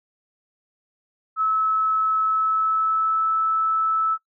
sine tone with pitch glide, 1298 to 1310.1 Hz, E6 to E6, -27 to -11 cents, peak -18 dBFS, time 1.36-4.18 s, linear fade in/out 50 ms, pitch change +16 cents, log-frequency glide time 2.24-3.29 s, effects noise-tail reverb RT60 0.1 s tail -19 dB re dry

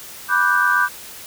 sine chord, G major seventh, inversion first, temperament equal, 987.8 / 1174.7 / 1480 / 1568 Hz, B5 / D6 / F#6 / G6, 0 / 0 / 0 / 0 cents, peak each -22 / -20 / -20 / -17 dBFS, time 0.28-0.89 s, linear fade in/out 50 ms, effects white hiss -37 dBFS RMS until 1.26 s

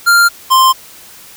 square tone pair in turn, 1394 / 1047.3 Hz, F6 / C6, -4 / +1 cents, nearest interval perfect fourth, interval 495 cents, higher first, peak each -6 dBFS, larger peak neither, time 0.06-0.29 / 0.5-0.73 s, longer neither, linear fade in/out 20 ms, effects white hiss -37 dBFS RMS until 1.36 s

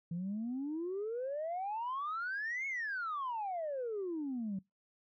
sine exponential two-way sweep, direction up then down, 164.81 to 2217 to 184.2 Hz, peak -34 dBFS, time 0.11-4.59 s, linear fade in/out 5 ms, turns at 2.67 s, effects noise-tail reverb RT60 0.2 s tail -24 dB re dry + tanh soft clip ceiling -32 dBFS

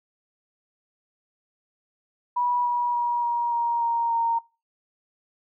sine tone with pitch steps, 974 / 965.6 / 957.3 / 949 / 940.8 / 932.7 / 924.7 Hz, B5 / B5 / A#5 / A#5 / A#5 / A#5 / A#5, -24 / -39 / +46 / +31 / +16 / +1 / -14 cents, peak -21 dBFS, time 2.36-4.39 s, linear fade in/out 10 ms, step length 290 ms, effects noise-tail reverb RT60 0.3 s tail -22 dB re dry

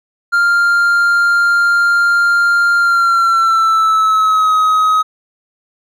triangle tone with pitch glide, 1396.9 to 1266.2 Hz, F6 to D#6, 0 to +30 cents, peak -7 dBFS, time 0.32-5.03 s, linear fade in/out 20 ms, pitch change -170 cents, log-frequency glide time 2.78-4.53 s, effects none

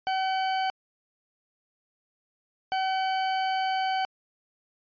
40% pulse tone bursts at uneven times, 760 Hz, F#5, 46 cents sharp, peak -24 dBFS, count 2, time 0.07-0.7 / 2.72-4.05 s, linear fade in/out 0 ms, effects resampled to 11025 Hz

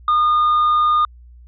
triangle tone with tanh clipping, 1220 Hz, D#6, 34 cents flat, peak -13 dBFS, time 0.08-1.05 s, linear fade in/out 2 ms, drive 7 dB, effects added 60 Hz sine -40 dBFS peak until 1.47 s + resampled to 11025 Hz

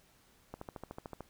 click train, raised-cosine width 1 ms, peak -28 dBFS, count 10, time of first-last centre 0.54-1.207 s, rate 13.5 Hz, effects pink hiss -66 dBFS RMS until 1.29 s

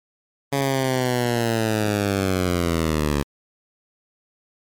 10% pulse linear sweep, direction down, 140 to 70.6 Hz, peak -11 dBFS, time 0.52-3.23 s, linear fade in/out 10 ms, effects MP3 96 kbps

